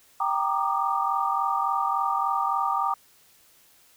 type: chord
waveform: sine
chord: Eb major seventh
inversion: first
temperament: equal with one note detuned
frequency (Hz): 784 / 932.3 / 1174.7 / 1218.2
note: G5 / Bb5 / D6 / Eb6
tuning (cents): 0 / 0 / 0 / -37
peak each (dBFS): -28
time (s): 0.2-2.94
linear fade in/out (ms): 5
effects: white hiss -58 dBFS RMS until 3.96 s